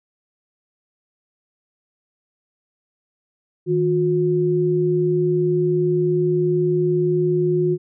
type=tone pair together; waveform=sine; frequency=157.15 / 360.2 Hz; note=D#3 / F#4; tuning=+18 / -46 cents; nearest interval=octave + major second; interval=1436 cents; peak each=-21 / -17 dBFS; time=3.66-7.78 s; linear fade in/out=50 ms; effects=none